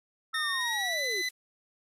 sine linear sweep, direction down, 1322 to 343.1 Hz, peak -35 dBFS, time 0.33-1.22 s, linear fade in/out 10 ms
25% pulse tone with pitch glide, 1830 to 2007 Hz, A#6 to B6, -32 to +27 cents, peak -25 dBFS, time 0.34-1.29 s, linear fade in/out 5 ms, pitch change +159 cents, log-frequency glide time 0.5-1.04 s
blue noise with tremolo, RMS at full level -45 dBFS, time 0.6-1.31 s, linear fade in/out 10 ms, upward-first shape triangle, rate 16 Hz, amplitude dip 60%
effects low-pass 10000 Hz 12 dB/octave

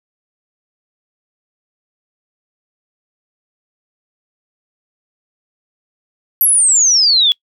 sine exponential sweep, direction down, 11920 to 3322 Hz, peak -8 dBFS, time 6.41-7.32 s, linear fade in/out 0 ms, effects noise-tail reverb RT60 0.1 s tail -26 dB re dry

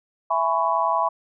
sine chord, C# minor seventh, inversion first, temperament just, 665.2 / 831.5 / 997.9 / 1108.7 Hz, E5 / G#5 / B5 / C#6, +16 / +2 / +18 / 0 cents, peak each -25 / -26 / -22 / -25 dBFS, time 0.3-1.09 s, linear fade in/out 10 ms, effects none

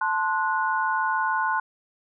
sine chord, F# diminished, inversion first, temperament equal with one note detuned, 880 / 1046.5 / 1464.7 Hz, A5 / C6 / F#6, 0 / 0 / -18 cents, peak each -26 dBFS, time 0.01-1.6 s, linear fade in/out 5 ms, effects none

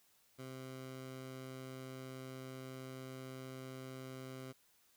15% pulse tone, 130.81 Hz, C3, in tune, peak -40 dBFS, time 0.38-4.53 s, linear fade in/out 20 ms, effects white hiss -71 dBFS RMS until 4.96 s

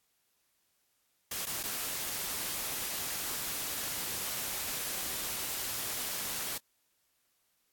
white noise with dropouts, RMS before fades -36 dBFS, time 1.31-6.58 s, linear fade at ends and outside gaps 5 ms, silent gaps 1.457-1.467 / 1.629-1.635 s, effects white hiss -75 dBFS RMS until 7.72 s + AAC 64 kbps

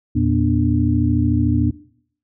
sine tone cluster, 83.3 / 116.7 / 242.4 / 296.2 Hz, E2 / A#2 / B3 / D4, +19 / +2 / -32 / +15 cents, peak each -20 dBFS, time 0.15-1.71 s, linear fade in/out 10 ms, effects noise-tail reverb RT60 0.6 s tail -18 dB re dry

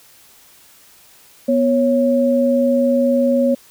sine tone pair together, 245.4 / 551 Hz, B3 / C#5, -11 / -11 cents, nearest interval octave + major second, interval 1400 cents, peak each -15 dBFS, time 1.48-3.55 s, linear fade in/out 10 ms, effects white hiss -48 dBFS RMS until 3.7 s

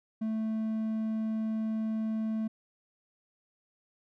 triangle tone, 220 Hz, A3, in tune, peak -27 dBFS, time 0.21-2.48 s, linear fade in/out 10 ms, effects none

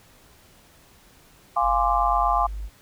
sine chord, D half-diminished seventh, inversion first, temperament equal with one note detuned, 698.5 / 826.8 / 1046.5 / 1174.7 Hz, F5 / Ab5 / C6 / D6, 0 / -8 / 0 / 0 cents, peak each -24 dBFS, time 1.56-2.47 s, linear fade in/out 10 ms
sine tone, 51 Hz, G#1, 31 cents flat, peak -29 dBFS, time 1.61-2.7 s, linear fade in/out 50 ms
effects pink hiss -54 dBFS RMS until 2.81 s

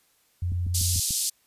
sine tone, 88.3 Hz, F2, 20 cents sharp, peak -24 dBFS, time 0.42-1 s, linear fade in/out 5 ms
click train, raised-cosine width 5 ms, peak -23 dBFS, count 5, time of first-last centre 0.52-1.107 s, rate 6.81 Hz
white band-pass noise, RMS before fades -27 dBFS, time 0.74-1.3 s, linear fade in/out 10 ms, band 4200 to 11000 Hz, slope 24 dB/octave
effects white hiss -65 dBFS RMS until 1.46 s + resampled to 32000 Hz

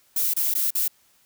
violet noise with dropouts, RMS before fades -23 dBFS, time 0.16-0.88 s, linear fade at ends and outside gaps 5 ms, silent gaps 0.337-0.364 / 0.54-0.551 / 0.706-0.751 s, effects white hiss -61 dBFS RMS until 1.25 s

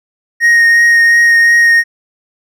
triangle tone with vibrato, 1864.7 Hz, A#6, in tune, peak -3 dBFS, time 0.4-1.84 s, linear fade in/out 50 ms, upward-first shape triangle, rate 2.8 Hz, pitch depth 13 cents each way, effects none

